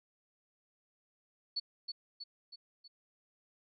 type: tone with echo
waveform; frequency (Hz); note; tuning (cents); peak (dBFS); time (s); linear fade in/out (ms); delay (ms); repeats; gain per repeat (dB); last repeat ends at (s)
sine; 4435; C#8; 0; -32; 1.56-1.6; 10; 320; 4; -5; 2.88
effects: none